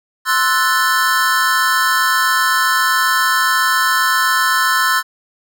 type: chord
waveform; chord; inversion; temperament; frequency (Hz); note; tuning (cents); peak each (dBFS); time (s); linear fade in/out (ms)
square; F# half-diminished seventh; second; equal; 1046.5 / 1318.5 / 1480 / 1760; C6 / E6 / F#6 / A6; 0 / 0 / 0 / 0; -19; 0.25-5.03; 50
effects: none